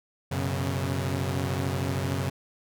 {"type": "chord", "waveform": "sawtooth", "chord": "F# suspended fourth", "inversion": "none", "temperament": "equal with one note detuned", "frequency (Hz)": [92.5, 123.47, 136.68], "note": ["F#2", "B2", "C#3"], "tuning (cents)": [0, 0, -24], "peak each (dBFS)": [-26, -30, -26], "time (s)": [0.31, 2.3], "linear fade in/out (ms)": 10, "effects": []}